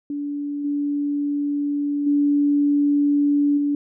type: tone with level steps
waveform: sine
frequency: 288.5 Hz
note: D4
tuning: 31 cents flat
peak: -24 / -20 / -15 / -18 dBFS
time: 0.1-3.75 s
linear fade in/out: 2 ms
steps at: 0.64 / 2.06 / 3.57 s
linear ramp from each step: 10 ms
effects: none